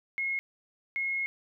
sine tone pair in turn, 2163 / 2163 Hz, C#7 / C#7, -43 / -43 cents, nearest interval unison, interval 0 cents, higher neither, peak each -28 dBFS, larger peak neither, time 0.18-0.39 / 0.96-1.26 s, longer second, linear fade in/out 0 ms, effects none

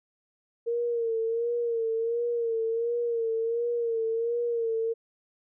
sine tone with vibrato, 462.8 Hz, A#4, 13 cents flat, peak -25 dBFS, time 0.66-4.94 s, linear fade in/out 20 ms, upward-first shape sine, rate 1.4 Hz, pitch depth 52 cents each way, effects none

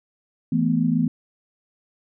sine chord, E suspended fourth, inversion none, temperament equal, 164.81 / 220 / 246.9 Hz, E3 / A3 / B3, 0 / 0 / 0 cents, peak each -22 / -23 / -21 dBFS, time 0.52-1.08 s, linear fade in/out 5 ms, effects none

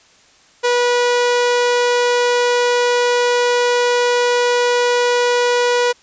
sawtooth tone, 486.7 Hz, B4, 25 cents flat, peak -9 dBFS, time 0.63-5.93 s, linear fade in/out 20 ms, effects white hiss -50 dBFS RMS until 6.02 s + resampled to 16000 Hz

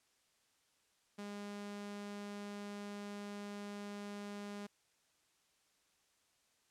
sawtooth tone, 204.1 Hz, G#3, 30 cents flat, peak -40 dBFS, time 1.18-4.67 s, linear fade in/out 10 ms, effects white hiss -75 dBFS RMS until 6.7 s + low-pass 9000 Hz 12 dB/octave

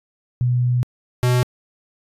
sine / square tone pair in turn, 123.47 / 124.33 Hz, B2 / B2, 0 / +12 cents, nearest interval unison, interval 12 cents, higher second, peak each -15 dBFS, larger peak neither, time 0.41-0.83 / 1.23-1.43 s, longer first, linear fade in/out 0 ms, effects resampled to 32000 Hz

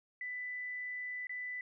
sine tone with dropouts, 1991 Hz, B6, 14 cents sharp, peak -38 dBFS, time 0.21-1.61 s, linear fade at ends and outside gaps 2 ms, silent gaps 1.27-1.294 s, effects none

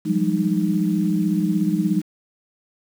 sine tone cluster, 173.1 / 190.2 / 206.8 / 309.1 Hz, F3 / F#3 / G#3 / D#4, -15 / +48 / -7 / -11 cents, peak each -23 dBFS, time 0.05-2.02 s, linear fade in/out 20 ms, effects 7-bit

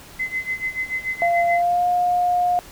sine tone with tremolo, 2045 Hz, C7, 40 cents flat, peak -20 dBFS, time 0.19-1.62 s, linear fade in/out 10 ms, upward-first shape sine, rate 6.9 Hz, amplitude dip 85%
sine tone with pitch glide, 690 to 713.1 Hz, F5 to F5, -21 to +36 cents, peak -16 dBFS, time 1.22-2.59 s, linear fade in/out 0 ms, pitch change +57 cents, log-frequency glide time 1.49-1.86 s
effects pink hiss -43 dBFS RMS until 2.71 s

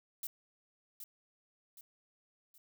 violet noise with echo, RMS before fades -40 dBFS, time 0.23-0.27 s, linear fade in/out 2 ms, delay 770 ms, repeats 3, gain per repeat -7 dB, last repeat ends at 2.58 s, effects none

